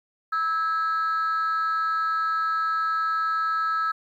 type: tone pair together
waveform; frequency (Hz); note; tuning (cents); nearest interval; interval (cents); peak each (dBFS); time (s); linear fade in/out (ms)
sine; 1305.6 / 1645; E6 / G#6; -17 / -17; major third; 400; -21 / -28; 0.32-3.92; 10
effects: tanh soft clip ceiling -19 dBFS + 10-bit